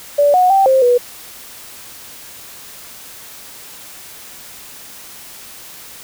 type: tone with pitch steps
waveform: sine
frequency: 578 / 731 / 779 / 528 / 488.6 Hz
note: D5 / F#5 / G5 / C5 / B4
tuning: -28 / -21 / -11 / +16 / -19 cents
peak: -8 dBFS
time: 0.18-0.98 s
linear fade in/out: 10 ms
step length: 160 ms
effects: white hiss -36 dBFS RMS until 6.03 s